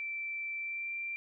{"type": "tone with pitch glide", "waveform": "sine", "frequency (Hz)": [2336, 2359], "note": ["D7", "D7"], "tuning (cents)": [-10, 7], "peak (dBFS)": -35, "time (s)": [0, 1.16], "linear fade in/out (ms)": 0, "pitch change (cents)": 17, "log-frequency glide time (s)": [0.57, 0.93], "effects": []}